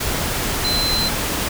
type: tone in noise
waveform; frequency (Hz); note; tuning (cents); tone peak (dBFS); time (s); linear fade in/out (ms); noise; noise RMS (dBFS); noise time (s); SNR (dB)
sine; 4073; C8; -47; -19; 0.64-1.09; 10; pink; -22; 0-1.49; 0
effects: none